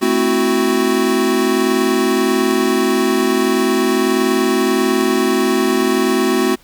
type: chord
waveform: square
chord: F# half-diminished seventh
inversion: first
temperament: equal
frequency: 220 / 261.6 / 329.6 / 370 Hz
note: A3 / C4 / E4 / F#4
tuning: 0 / 0 / 0 / 0 cents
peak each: -21 / -19 / -22 / -17 dBFS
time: 0.01-6.56 s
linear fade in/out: 20 ms
effects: pink hiss -49 dBFS RMS until 6.63 s